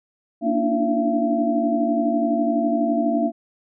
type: tone cluster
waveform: sine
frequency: 233.7 / 289.1 / 301.1 / 336.9 / 675 Hz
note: A#3 / D4 / D4 / E4 / E5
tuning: +5 / -27 / +43 / +38 / +41 cents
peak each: -23 / -24 / -26 / -30 / -22 dBFS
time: 0.41-3.32 s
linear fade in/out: 50 ms
effects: none